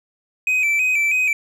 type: tone with vibrato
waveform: triangle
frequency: 2419 Hz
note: D#7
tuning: 49 cents flat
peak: -14 dBFS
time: 0.47-1.33 s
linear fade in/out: 2 ms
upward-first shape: square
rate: 3.1 Hz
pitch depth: 66 cents each way
effects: none